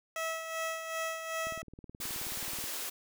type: tone with tremolo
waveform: 15% pulse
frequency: 649 Hz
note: E5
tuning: 27 cents flat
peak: -26 dBFS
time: 0.16-1.62 s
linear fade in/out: 2 ms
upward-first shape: sine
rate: 2.6 Hz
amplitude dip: 55%
type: click train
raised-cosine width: 3 ms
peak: -35 dBFS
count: 23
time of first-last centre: 1.47-2.64 s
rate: 18.8 Hz
type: high-pass noise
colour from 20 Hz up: white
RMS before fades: -38 dBFS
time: 2-2.9 s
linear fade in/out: 10 ms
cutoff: 240 Hz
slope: 48 dB/octave
effects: none